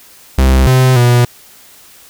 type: tone with pitch steps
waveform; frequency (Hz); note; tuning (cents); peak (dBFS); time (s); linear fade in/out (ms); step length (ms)
45% pulse; 65.5 / 129.1 / 121.5; C2 / C3 / B2; +2 / -23 / -28; -6; 0.38-1.25; 5; 290
effects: white hiss -41 dBFS RMS until 2.09 s